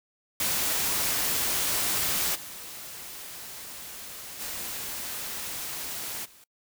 white noise with level steps, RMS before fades -27 / -41 / -35 / -54 dBFS, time 0.4-6.44 s, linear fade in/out 2 ms, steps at 2.34 / 4.39 / 6.24 s, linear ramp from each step 20 ms, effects noise-tail reverb RT60 0.1 s tail -24 dB re dry

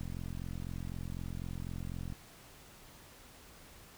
click train, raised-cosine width 5 ms, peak -29 dBFS, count 94, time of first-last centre 0.01-2.124 s, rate 44 Hz, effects pink hiss -56 dBFS RMS until 3.97 s

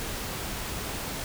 pink noise, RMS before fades -34 dBFS, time 0-1.24 s, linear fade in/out 0 ms, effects none

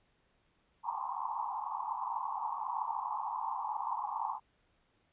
pink band-pass noise, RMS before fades -37 dBFS, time 0.83-4.4 s, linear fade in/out 50 ms, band 810 to 1100 Hz, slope 96 dB/octave, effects pink hiss -73 dBFS RMS until 5.12 s + resampled to 8000 Hz

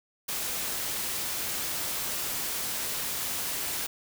white noise, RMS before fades -32 dBFS, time 0.28-3.87 s, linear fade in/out 10 ms, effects none

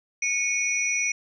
sine tone cluster, 2211 / 2449 / 5840 Hz, C#7 / D#7 / F#8, -5 / -28 / -24 cents, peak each -27 dBFS, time 0.22-1.12 s, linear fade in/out 5 ms, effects none

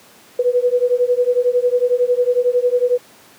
sine beating tone pair, 487.1 / 498.1 Hz, B4 / B4, -24 / +15 cents, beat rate 11 Hz, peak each -16 dBFS, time 0.39-2.98 s, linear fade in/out 5 ms, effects pink hiss -46 dBFS RMS until 3.38 s + high-pass 200 Hz 12 dB/octave

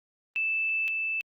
sine tone pair in turn, 2637 / 2637 Hz, E7 / E7, 0 / 0 cents, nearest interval unison, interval 0 cents, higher neither, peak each -25 / -27 dBFS, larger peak first, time 0.36-0.88 / 0.88-1.21 s, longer first, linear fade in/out 0 ms, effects Opus 32 kbps

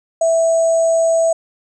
sine tone with sample-and-hold, 659 Hz, E5, 1 cent flat, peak -11 dBFS, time 0.21-1.33 s, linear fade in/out 5 ms, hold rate 7350 Hz, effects resampled to 22050 Hz

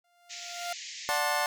sawtooth tone with exponential growth, 698.5 Hz, F5, in tune, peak -27 dBFS, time 0.04-0.73 s, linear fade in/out 5 ms, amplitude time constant 150 ms
white band-pass noise, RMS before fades -42 dBFS, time 0.29-1.19 s, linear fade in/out 20 ms, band 1800 to 7200 Hz, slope 96 dB/octave
25% pulse chord, D dominant seventh, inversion none, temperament just, 587.3 / 734.2 / 881 / 1057.2 Hz, D5 / F#5 / A5 / C6, 0 / -14 / +2 / +18 cents, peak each -29 / -28 / -28 / -30 dBFS, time 1.09-1.46 s, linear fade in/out 0 ms
effects none

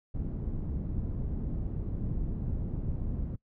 pink low-pass noise, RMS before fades -33 dBFS, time 0.14-3.36 s, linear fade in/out 10 ms, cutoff 210 Hz, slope 12 dB/octave, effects noise-tail reverb RT60 0.1 s tail -22 dB re dry

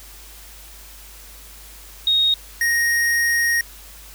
sine / square tone pair in turn, 3738 / 1869 Hz, A#7 / A#6, +4 / +4 cents, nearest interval octave, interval 1200 cents, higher first, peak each -14 / -17 dBFS, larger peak first, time 2.07-2.34 / 2.61-3.61 s, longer second, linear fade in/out 2 ms, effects added 50 Hz sine -43 dBFS peak until 4.14 s + white hiss -43 dBFS RMS until 4.14 s

